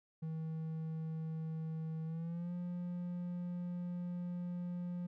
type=tone with pitch glide; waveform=triangle; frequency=160 to 176.51 Hz; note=D#3 to F3; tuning=+49 to +19 cents; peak=-36 dBFS; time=0.22-5.07 s; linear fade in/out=10 ms; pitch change=+170 cents; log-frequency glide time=2.05-2.53 s; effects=none